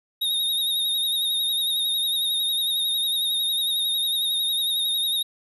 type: tone with vibrato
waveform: square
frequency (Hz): 3729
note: A#7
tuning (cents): 0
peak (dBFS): -22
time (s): 0.21-5.23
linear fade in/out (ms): 10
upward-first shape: sine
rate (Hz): 11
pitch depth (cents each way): 43
effects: none